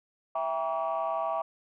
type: chord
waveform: sine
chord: E diminished seventh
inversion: none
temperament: just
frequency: 659.3 / 791.1 / 949.3 / 1139.2 Hz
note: E5 / G5 / Bb5 / Db6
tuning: 0 / +16 / +31 / +47 cents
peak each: -30 / -33 / -35 / -33 dBFS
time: 0.35-1.42 s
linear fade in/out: 5 ms
effects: tanh soft clip ceiling -21 dBFS